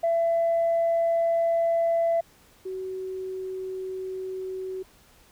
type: tone pair in turn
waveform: sine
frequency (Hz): 670 / 376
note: E5 / F#4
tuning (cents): +28 / +28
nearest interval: minor seventh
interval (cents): 1000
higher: first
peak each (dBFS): -19 / -30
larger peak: first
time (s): 0.03-2.21 / 2.65-4.83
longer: neither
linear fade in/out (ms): 10
effects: tanh soft clip ceiling -17 dBFS + pink hiss -57 dBFS RMS until 5.31 s

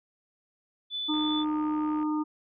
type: tone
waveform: sine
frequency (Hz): 3487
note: A7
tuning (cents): -16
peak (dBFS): -30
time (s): 0.9-1.45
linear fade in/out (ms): 50
type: harmonic tone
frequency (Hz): 305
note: D#4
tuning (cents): -34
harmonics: 1 / 3 / 4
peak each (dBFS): -26 / -36 / -38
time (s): 1.08-2.24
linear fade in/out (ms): 20
type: click train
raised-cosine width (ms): 0.5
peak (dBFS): -32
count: 65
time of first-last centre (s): 1.14-2.029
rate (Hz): 72
effects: none

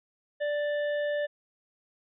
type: harmonic tone with a mistuned harmonic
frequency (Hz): 587.3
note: D5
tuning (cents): 0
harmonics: 1 / 3 / 5 / 6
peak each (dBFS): -27 / -36 / -49 / -49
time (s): 0.4-1.27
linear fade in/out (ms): 20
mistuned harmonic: 6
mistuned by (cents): +20
effects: none

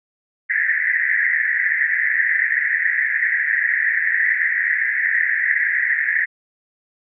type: band-pass noise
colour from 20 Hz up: white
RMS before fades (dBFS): -19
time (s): 0.49-6.26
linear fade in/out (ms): 20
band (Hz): 1700 to 2000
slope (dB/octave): 96
effects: none

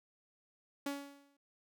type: tone with exponential decay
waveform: sawtooth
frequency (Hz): 281.7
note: C#4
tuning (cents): +28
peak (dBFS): -30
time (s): 0.86-1.37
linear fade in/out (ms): 5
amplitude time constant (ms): 110
effects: none

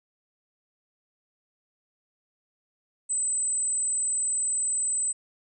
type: tone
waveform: sine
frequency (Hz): 8080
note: B8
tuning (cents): +39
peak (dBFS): -24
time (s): 3.09-5.13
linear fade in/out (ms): 20
effects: none

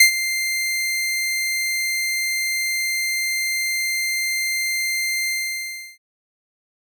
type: tone with ADSR envelope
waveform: sawtooth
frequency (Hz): 2093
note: C7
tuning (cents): 0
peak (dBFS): -3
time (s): 0-5.98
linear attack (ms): 6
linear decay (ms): 99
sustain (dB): -14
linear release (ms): 700
effects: none

